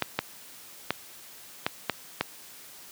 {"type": "clicks", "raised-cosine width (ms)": 0.3, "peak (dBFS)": -8, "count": 6, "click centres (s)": [0.023, 0.19, 0.906, 1.665, 1.897, 2.21], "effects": ["white hiss -48 dBFS RMS until 2.91 s", "high-pass 100 Hz 12 dB/octave"]}